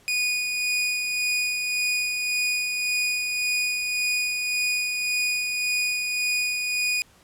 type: tone with tremolo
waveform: sawtooth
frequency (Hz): 2467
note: D#7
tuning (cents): -15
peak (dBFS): -18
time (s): 0.08-7.02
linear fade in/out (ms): 0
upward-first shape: sine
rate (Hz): 1.8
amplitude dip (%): 35
effects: pink hiss -56 dBFS RMS until 7.23 s + low-pass 12000 Hz 12 dB/octave